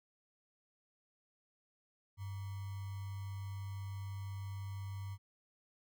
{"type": "tone with sample-and-hold", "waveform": "sine", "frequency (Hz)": 98, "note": "G2", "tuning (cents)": 0, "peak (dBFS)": -40, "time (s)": [2.17, 5.18], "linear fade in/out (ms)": 50, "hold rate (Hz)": 1050, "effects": []}